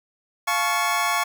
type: chord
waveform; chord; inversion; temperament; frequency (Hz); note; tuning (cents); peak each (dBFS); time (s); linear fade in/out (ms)
25% pulse; F augmented; none; equal with one note detuned; 698.5 / 866.4 / 1108.7; F5 / A5 / C#6; 0 / -27 / 0; -23 / -23 / -19; 0.47-1.24; 10
effects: none